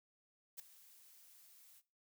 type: noise with ADSR envelope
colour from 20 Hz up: blue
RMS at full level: -45 dBFS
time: 0.57-1.82 s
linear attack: 24 ms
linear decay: 7 ms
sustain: -18 dB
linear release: 40 ms
effects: noise-tail reverb RT60 0.3 s tail -17 dB re dry